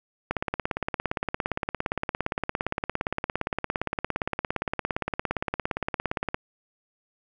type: click train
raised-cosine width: 0.5 ms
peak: -11 dBFS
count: 106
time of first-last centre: 0.31-6.344 s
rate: 17.4 Hz
effects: none